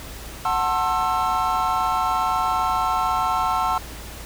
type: chord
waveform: triangle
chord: F# half-diminished seventh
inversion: none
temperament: just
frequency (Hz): 740 / 888 / 1065.6 / 1332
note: F#5 / A5 / C6 / E6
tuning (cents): 0 / +16 / +31 / +18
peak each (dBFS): -23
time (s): 0.45-3.78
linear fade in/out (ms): 2
effects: added 57 Hz sine -38 dBFS peak until 4.25 s + pink hiss -38 dBFS RMS until 4.25 s